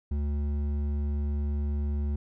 triangle tone with hard clipping, 72.6 Hz, D2, 19 cents flat, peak -28 dBFS, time 0.11-2.16 s, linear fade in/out 5 ms, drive 12 dB, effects none

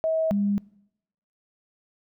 sine tone pair in turn, 642 / 202.2 Hz, E5 / G#3, -46 / -46 cents, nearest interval octave + minor sixth, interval 2000 cents, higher first, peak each -21 dBFS, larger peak neither, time 0.04-0.31 / 0.31-0.58 s, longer neither, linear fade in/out 0 ms, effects noise-tail reverb RT60 0.8 s tail -23 dB re dry

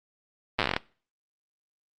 slowing click train, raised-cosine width 0.3 ms, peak -8 dBFS, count 12, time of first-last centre 0.59-0.765 s, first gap 8 ms, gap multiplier 1.13, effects noise-tail reverb RT60 0.4 s tail -21 dB re dry + Opus 24 kbps

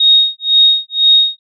sine tone with tremolo, 3737 Hz, A#7, 4 cents sharp, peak -4 dBFS, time 0-1.39 s, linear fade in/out 5 ms, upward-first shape sine, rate 2 Hz, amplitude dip 100%, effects none

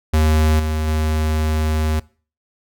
square tone with level steps, 77.78 Hz, D#2, in tune, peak -13 / -19 / -17 dBFS, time 0.13-2 s, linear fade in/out 10 ms, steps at 0.59 / 0.87 s, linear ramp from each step 10 ms, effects noise-tail reverb RT60 0.4 s tail -22 dB re dry

